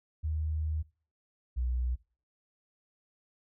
sine tone pair in turn, 77.78 / 61.73 Hz, D#2 / B1, 0 / 0 cents, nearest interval major third, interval 400 cents, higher first, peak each -29 / -28 dBFS, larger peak second, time 0.23-0.83 / 1.56-1.96 s, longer first, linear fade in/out 20 ms, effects noise-tail reverb RT60 0.4 s tail -22 dB re dry

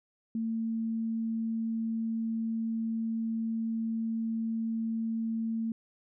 sine tone, 225.5 Hz, A3, 43 cents sharp, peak -29 dBFS, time 0.35-5.72 s, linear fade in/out 2 ms, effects none

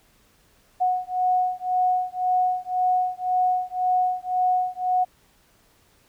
sine beating tone pair, 732 / 733.9 Hz, F#5 / F#5, -19 / -14 cents, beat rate 1.9 Hz, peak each -23 dBFS, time 0.8-5.05 s, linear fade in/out 20 ms, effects pink hiss -60 dBFS RMS until 6.08 s

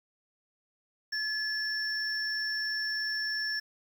sine tone pair together, 1717 / 5420 Hz, A6 / E8, -43 / +47 cents, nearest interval octave + minor sixth, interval 1990 cents, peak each -32 / -33 dBFS, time 1.12-3.6 s, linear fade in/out 10 ms, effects 9-bit

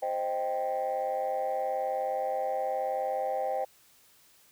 sine chord, C minor, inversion none, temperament equal, 523.3 / 622.3 / 784 Hz, C5 / Eb5 / G5, 0 / 0 / 0 cents, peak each -31 / -33 / -30 dBFS, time 0.02-3.65 s, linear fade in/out 10 ms, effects tanh soft clip ceiling -23 dBFS + white hiss -61 dBFS RMS until 4.51 s

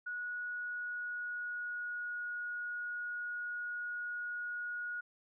sine tone with pitch glide, 1460 to 1448.2 Hz, F#6 to F#6, -24 to -38 cents, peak -37 dBFS, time 0.06-5.01 s, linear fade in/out 10 ms, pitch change -14 cents, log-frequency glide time 0.47-2.3 s, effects none

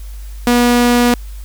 sawtooth tone, 242 Hz, B3, 35 cents flat, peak -5 dBFS, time 0.47-1.14 s, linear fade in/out 2 ms, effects added 50 Hz sine -26 dBFS peak until 1.44 s + white hiss -44 dBFS RMS until 1.44 s

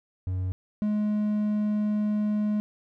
triangle tone pair in turn, 92.5 / 210.3 Hz, F#2 / G#3, 0 / +22 cents, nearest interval octave + major second, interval 1422 cents, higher second, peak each -24 / -21 dBFS, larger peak second, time 0.27-0.52 / 0.82-2.6 s, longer second, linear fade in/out 0 ms, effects none

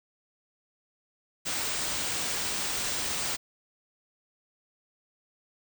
white band-stop noise, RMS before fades -31 dBFS, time 1.45-3.37 s, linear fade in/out 20 ms, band 9500 to 16000 Hz, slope 96 dB/octave, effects none

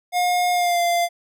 square tone with pitch glide, 715 to 692.6 Hz, F5 to F5, +41 to -15 cents, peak -18 dBFS, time 0.12-1.09 s, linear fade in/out 50 ms, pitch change -56 cents, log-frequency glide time 0.52-0.81 s, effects none

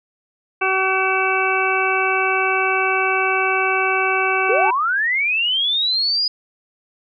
harmonic tone, 380 Hz, F#4, 46 cents sharp, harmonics 1 / 2 / 3 / 4 / 6 / 7, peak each -23 / -23 / -23 / -23 / -23 / -23 dBFS, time 0.61-4.71 s, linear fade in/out 10 ms
sine linear sweep, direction up, 392 to 4978 Hz, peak -16 dBFS, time 4.49-6.28 s, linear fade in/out 5 ms
effects none

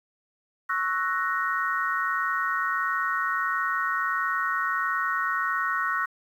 sine chord, F# dominant seventh, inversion second, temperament equal, 1108.7 / 1318.5 / 1480 / 1864.7 Hz, C#6 / E6 / F#6 / A#6, 0 / 0 / 0 / 0 cents, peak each -29 / -30 / -29 / -30 dBFS, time 0.69-6.06 s, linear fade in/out 10 ms, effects 9-bit

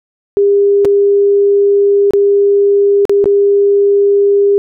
sine tone with dropouts, 402.5 Hz, G4, 46 cents sharp, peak -6 dBFS, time 0.37-4.58 s, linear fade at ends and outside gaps 0 ms, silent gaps 0.848-0.853 / 2.108-2.135 / 3.053-3.095 / 3.242-3.257 s, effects none

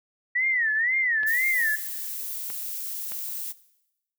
sine tone with vibrato, 1908 Hz, A#6, 40 cents sharp, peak -21 dBFS, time 0.35-1.76 s, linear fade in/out 10 ms, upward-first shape sine, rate 2 Hz, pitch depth 180 cents each way
clicks, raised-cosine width 0.3 ms, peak -23 dBFS, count 3, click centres 1.233 / 2.502 / 3.12 s
violet noise, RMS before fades -33 dBFS, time 1.26-3.53 s, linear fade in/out 20 ms
effects noise-tail reverb RT60 0.9 s tail -18 dB re dry

